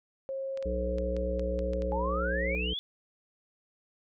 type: tone with pitch glide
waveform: sine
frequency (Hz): 538 to 542.4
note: C5 to C#5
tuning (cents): +48 to -38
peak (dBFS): -32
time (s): 0.29-2.55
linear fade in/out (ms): 0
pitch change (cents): +14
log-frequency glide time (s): 0.41-1.28
type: clicks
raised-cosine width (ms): 0.2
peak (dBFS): -29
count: 8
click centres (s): 0.574 / 0.626 / 0.984 / 1.166 / 1.395 / 1.591 / 1.734 / 1.821
type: harmonic tone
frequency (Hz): 61.74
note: B1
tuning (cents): 0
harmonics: 1 / 3 / 5 / 7 / 8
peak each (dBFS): -32 / -38 / -42 / -38 / -45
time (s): 0.65-2.74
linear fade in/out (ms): 10
type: exponential sweep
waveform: sine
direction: up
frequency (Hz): 830.6 to 3511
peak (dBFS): -32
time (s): 1.92-2.79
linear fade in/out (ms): 0
effects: none